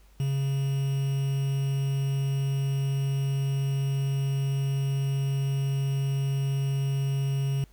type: tone with quantisation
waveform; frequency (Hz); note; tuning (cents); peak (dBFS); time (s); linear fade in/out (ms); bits
triangle; 137.1; C#3; -19; -22; 0.2-7.64; 0; 7
effects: added 50 Hz sine -53 dBFS peak until 7.72 s + pink hiss -63 dBFS RMS until 7.72 s